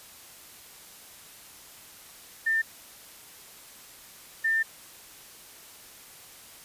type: tone bursts at uneven times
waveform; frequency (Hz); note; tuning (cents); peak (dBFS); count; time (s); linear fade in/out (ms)
sine; 1796; A6; +35; -22; 2; 2.46-2.62 / 4.44-4.63; 10
effects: white hiss -49 dBFS RMS until 6.64 s + resampled to 32000 Hz